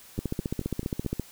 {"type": "two click trains", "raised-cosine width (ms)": 3, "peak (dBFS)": [-24, -15], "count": [5, 16], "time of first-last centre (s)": [[0.18, 1.048], [0.19, 1.197]], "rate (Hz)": [4.61, 14.9], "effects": ["white hiss -51 dBFS RMS until 1.31 s"]}